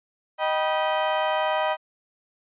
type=chord; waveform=35% pulse; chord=Eb augmented; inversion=none; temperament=just; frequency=622.3 / 777.8 / 972.3 Hz; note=Eb5 / G5 / B5; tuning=0 / -14 / -27 cents; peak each=-23 / -26 / -25 dBFS; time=0.38-1.77 s; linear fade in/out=50 ms; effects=resampled to 8000 Hz